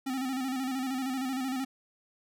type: tone with vibrato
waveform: square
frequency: 261.6 Hz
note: C4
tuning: in tune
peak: -31 dBFS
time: 0.06-1.65 s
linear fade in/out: 10 ms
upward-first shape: square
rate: 13 Hz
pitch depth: 51 cents each way
effects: none